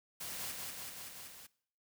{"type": "noise with echo", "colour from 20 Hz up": "white", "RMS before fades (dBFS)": -43, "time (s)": [0.2, 0.52], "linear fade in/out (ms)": 10, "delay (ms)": 190, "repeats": 5, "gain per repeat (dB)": -2, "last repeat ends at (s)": 1.47, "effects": ["noise-tail reverb RT60 0.6 s tail -21 dB re dry"]}